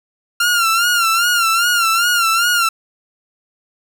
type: tone with vibrato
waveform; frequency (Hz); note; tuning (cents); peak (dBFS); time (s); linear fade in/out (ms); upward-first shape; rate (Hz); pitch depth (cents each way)
sawtooth; 1385; F6; -15; -9; 0.4-2.69; 5; sine; 2.5; 78
effects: none